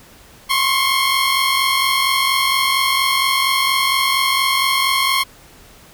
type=tone pair together; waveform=15% pulse; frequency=1052.7 / 1097 Hz; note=C6 / C#6; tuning=+10 / -18 cents; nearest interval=minor second; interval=72 cents; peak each=-11 dBFS; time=0.49-5.24 s; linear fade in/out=20 ms; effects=pink hiss -45 dBFS RMS until 5.93 s